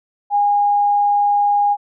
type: tone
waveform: sine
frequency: 818 Hz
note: G#5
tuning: 26 cents flat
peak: -12 dBFS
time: 0.3-1.77 s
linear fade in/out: 50 ms
effects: none